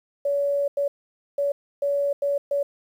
sine tone bursts at uneven times, 567 Hz, C#5, 39 cents sharp, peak -20 dBFS, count 6, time 0.25-0.68 / 0.77-0.88 / 1.38-1.52 / 1.82-2.13 / 2.22-2.38 / 2.51-2.63 s, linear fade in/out 5 ms, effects 9-bit

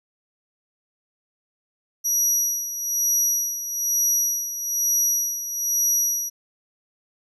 35% pulse tone with tremolo, 5800 Hz, F#8, 35 cents flat, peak -15 dBFS, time 2.04-6.3 s, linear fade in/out 20 ms, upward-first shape sine, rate 1.1 Hz, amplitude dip 70%, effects none

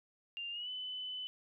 sine tone with pitch glide, 2794 to 3012 Hz, F7 to F#7, 0 to +30 cents, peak -39 dBFS, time 0.37-1.27 s, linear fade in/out 0 ms, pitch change +130 cents, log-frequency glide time 0.51-0.7 s, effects none

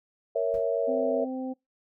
sine chord, A# diminished, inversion none, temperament equal, 466.2 / 554.4 / 659.3 Hz, A#4 / C#5 / E5, 0 / 0 / 0 cents, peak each -28 dBFS, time 0.35-1.25 s, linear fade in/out 10 ms
brown noise with exponential decay, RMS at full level -37 dBFS, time 0.54-0.69 s, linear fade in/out 1 ms, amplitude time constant 31 ms
harmonic tone, 259.4 Hz, C4, 15 cents flat, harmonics 1 / 2 / 3, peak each -31 / -38 / -42 dBFS, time 0.87-1.54 s, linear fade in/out 20 ms
effects noise-tail reverb RT60 0.2 s tail -24 dB re dry

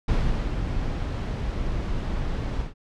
brown noise with ADSR envelope, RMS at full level -21 dBFS, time 0.08-2.74 s, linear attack 6 ms, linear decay 380 ms, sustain -6 dB, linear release 140 ms, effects low-pass 5000 Hz 12 dB/octave

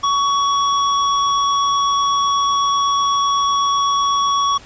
square tone, 1123 Hz, C#6, 22 cents sharp, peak -15 dBFS, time 0.03-4.58 s, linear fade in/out 10 ms, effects pink hiss -42 dBFS RMS until 4.65 s + resampled to 16000 Hz

